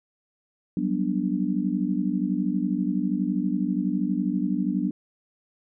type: chord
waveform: sine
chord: G major seventh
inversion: third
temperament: just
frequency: 183.75 / 196 / 245 / 294 Hz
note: F#3 / G3 / B3 / D4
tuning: -12 / 0 / -14 / +2 cents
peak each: -28 dBFS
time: 0.77-4.91 s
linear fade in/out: 2 ms
effects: none